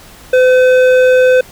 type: tone with hard clipping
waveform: sine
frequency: 509 Hz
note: C5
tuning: 48 cents flat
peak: -7 dBFS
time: 0.33-1.41 s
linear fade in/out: 5 ms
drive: 10 dB
effects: pink hiss -38 dBFS RMS until 1.51 s